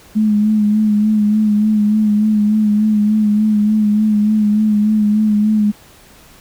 sine tone with vibrato, 212 Hz, G#3, 36 cents sharp, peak -10 dBFS, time 0.15-5.72 s, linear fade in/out 20 ms, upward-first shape sine, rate 3.4 Hz, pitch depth 35 cents each way, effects pink hiss -44 dBFS RMS until 6.4 s

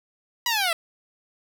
10% pulse linear sweep, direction down, 987.8 to 644 Hz, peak -13 dBFS, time 0.46-0.73 s, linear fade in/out 2 ms, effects none

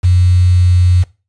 sine tone with quantisation, 89.9 Hz, F#2, 49 cents flat, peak -6 dBFS, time 0.03-1.04 s, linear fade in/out 20 ms, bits 5, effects noise-tail reverb RT60 0.3 s tail -20 dB re dry + resampled to 22050 Hz

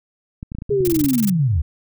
clicks, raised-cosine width 5 ms, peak -17 dBFS, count 12, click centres 0.429 / 0.519 / 0.55 / 0.586 / 0.621 / 0.695 / 0.806 / 0.877 / 0.926 / 0.964 / 1.009 / 1.046 s
sine linear sweep, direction down, 420 to 66.5 Hz, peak -15 dBFS, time 0.7-1.62 s, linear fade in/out 10 ms
sine tone with tremolo, 137.7 Hz, C#3, 11 cents flat, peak -25 dBFS, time 0.71-1.6 s, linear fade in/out 10 ms, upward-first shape triangle, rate 12 Hz, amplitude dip 50%
blue noise bursts, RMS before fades -26 dBFS, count 10, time 0.85-1.297 s, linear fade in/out 0 ms, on 24 ms, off 23 ms
effects none

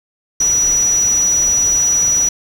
sine tone in noise, 5860 Hz, F#8, 18 cents flat, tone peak -11 dBFS, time 0.4-2.29 s, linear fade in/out 5 ms, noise pink, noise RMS -29 dBFS, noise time 0.4-2.29 s, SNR +15 dB, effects none

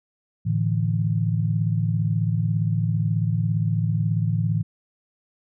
sine chord, A suspended fourth, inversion none, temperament equal, 110 / 146.83 / 164.81 Hz, A2 / D3 / E3, 0 / 0 / 0 cents, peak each -22 / -27 / -24 dBFS, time 0.45-4.63 s, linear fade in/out 20 ms, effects none

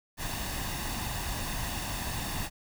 pink noise with comb filter, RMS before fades -34 dBFS, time 0.17-2.5 s, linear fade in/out 50 ms, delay 1.1 ms, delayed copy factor +0.55, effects none

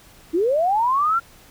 sine linear sweep, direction up, 306 to 1396.9 Hz, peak -16 dBFS, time 0.33-1.2 s, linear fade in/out 20 ms, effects pink hiss -49 dBFS RMS until 1.5 s

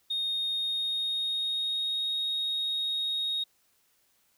sine tone with pitch glide, 3704 to 3745 Hz, A#7 to A#7, -12 to +7 cents, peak -26 dBFS, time 0.1-3.44 s, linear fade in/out 10 ms, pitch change +19 cents, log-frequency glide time 0.52-2.19 s, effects tanh soft clip ceiling -25 dBFS + white hiss -69 dBFS RMS until 4.37 s

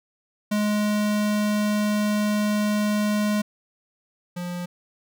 square tone pair in turn, 209.4 / 176.7 Hz, G#3 / F3, +15 / +21 cents, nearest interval minor third, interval 294 cents, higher first, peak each -21 / -29 dBFS, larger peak first, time 0.51-3.42 / 4.36-4.66 s, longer first, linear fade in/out 10 ms, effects none

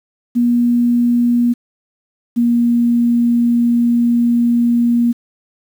sine tone pair in turn, 240 / 237.4 Hz, B3 / A#3, -49 / +32 cents, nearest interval unison, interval 19 cents, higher first, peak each -10 dBFS, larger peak neither, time 0.35-1.54 / 2.36-5.13 s, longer second, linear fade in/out 20 ms, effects 7-bit

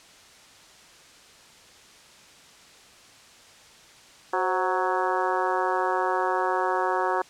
harmonic tone with a mistuned harmonic, 185.5 Hz, F#3, 5 cents sharp, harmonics 2 / 3 / 4 / 5 / 6 / 7 / 8 / 9, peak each -29 / -31 / -29 / -28 / -30 / -34 / -36 / -35 dBFS, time 4.33-7.22 s, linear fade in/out 5 ms, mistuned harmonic 3, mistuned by -74 cents, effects white hiss -51 dBFS RMS until 7.29 s + low-pass 7000 Hz 12 dB/octave

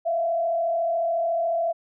sine tone with frequency modulation, 674 Hz, E5, 38 cents sharp, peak -21 dBFS, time 0.05-1.73 s, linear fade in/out 20 ms, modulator 34 Hz, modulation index 0.62, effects none

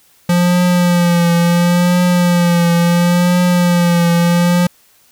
square tone with vibrato, 174.61 Hz, F3, in tune, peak -10 dBFS, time 0.29-4.67 s, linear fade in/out 5 ms, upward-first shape triangle, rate 0.72 Hz, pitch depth 42 cents each way, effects white hiss -51 dBFS RMS until 5.11 s

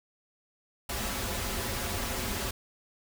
pink noise with comb filter, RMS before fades -33 dBFS, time 0.89-2.51 s, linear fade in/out 5 ms, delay 6.5 ms, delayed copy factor -0.6, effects none

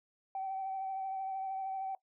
sine tone with vibrato, 769 Hz, G5, 33 cents flat, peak -34 dBFS, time 0.35-1.95 s, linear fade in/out 2 ms, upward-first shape sine, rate 13 Hz, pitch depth 21 cents each way, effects noise-tail reverb RT60 0.1 s tail -19 dB re dry + tanh soft clip ceiling -30 dBFS

